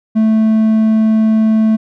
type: tone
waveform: triangle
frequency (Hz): 219.5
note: A3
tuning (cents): -4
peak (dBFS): -6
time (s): 0.15-1.77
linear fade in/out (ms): 20
effects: none